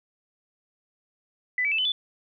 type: tone with pitch steps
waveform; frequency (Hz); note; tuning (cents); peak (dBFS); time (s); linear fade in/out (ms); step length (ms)
sine; 1996 / 2293 / 2634 / 3025 / 3475; B6 / D7 / E7 / F#7 / A7; +18 / -42 / -2 / +38 / -22; -22; 1.58-1.92; 2; 68
effects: none